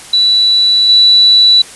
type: tone with level steps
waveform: sine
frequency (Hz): 3951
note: B7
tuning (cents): 0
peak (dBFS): -6 / -3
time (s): 0.13-1.62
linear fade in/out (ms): 5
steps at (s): 0.89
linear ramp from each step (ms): 2
effects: white hiss -32 dBFS RMS until 1.75 s + resampled to 24000 Hz